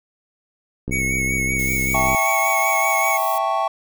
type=click train; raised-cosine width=3 ms; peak=-14 dBFS; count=84; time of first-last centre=0.88-2.147 s; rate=65.5 Hz
type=tone with vibrato; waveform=square; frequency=2217 Hz; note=C#7; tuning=in tune; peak=-21 dBFS; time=0.91-3.18 s; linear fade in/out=20 ms; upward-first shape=sine; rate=5.2 Hz; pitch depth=29 cents each way
type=noise; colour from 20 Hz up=violet; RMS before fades=-30 dBFS; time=1.59-3.38 s; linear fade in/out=0 ms
type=chord; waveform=triangle; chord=A dominant seventh; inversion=second; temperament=equal; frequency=659.3 / 784 / 880 / 1108.7 Hz; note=E5 / G5 / A5 / C#6; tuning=0 / 0 / 0 / 0 cents; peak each=-22 / -21 / -24 / -21 dBFS; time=1.94-3.68 s; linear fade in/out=5 ms
effects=none